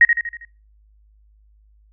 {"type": "tone with echo", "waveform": "sine", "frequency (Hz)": 1881, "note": "A#6", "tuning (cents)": 15, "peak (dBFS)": -6, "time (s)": [0.01, 0.05], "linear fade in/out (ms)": 2, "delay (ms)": 80, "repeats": 5, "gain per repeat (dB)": -6, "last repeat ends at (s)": 0.45, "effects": ["noise-tail reverb RT60 0.4 s tail -25 dB re dry", "added 52 Hz sine -51 dBFS peak until 1.92 s"]}